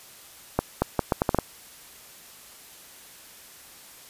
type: accelerating click train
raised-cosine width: 1 ms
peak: -6 dBFS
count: 8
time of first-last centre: 0.59-1.387 s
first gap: 230 ms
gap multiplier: 0.75
effects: white hiss -48 dBFS RMS until 4.09 s + resampled to 32000 Hz